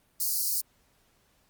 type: high-pass noise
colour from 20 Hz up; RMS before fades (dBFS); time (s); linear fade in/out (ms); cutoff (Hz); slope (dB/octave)
white; -28; 0.2-0.61; 5; 4300; 96
effects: pink hiss -67 dBFS RMS until 1.49 s + Opus 32 kbps